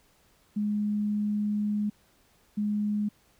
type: tone pair in turn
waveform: sine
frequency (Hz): 208.5 / 208.5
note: G#3 / G#3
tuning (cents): +7 / +7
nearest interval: unison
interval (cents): 0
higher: neither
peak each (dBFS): -25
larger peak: neither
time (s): 0.56-1.9 / 2.57-3.09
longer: first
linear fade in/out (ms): 10
effects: pink hiss -64 dBFS RMS until 3.39 s